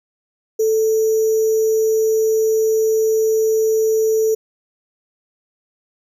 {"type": "tone with sample-and-hold", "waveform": "sine", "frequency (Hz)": 440, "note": "A4", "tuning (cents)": 0, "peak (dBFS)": -13, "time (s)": [0.59, 4.35], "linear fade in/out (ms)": 10, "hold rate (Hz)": 6300, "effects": []}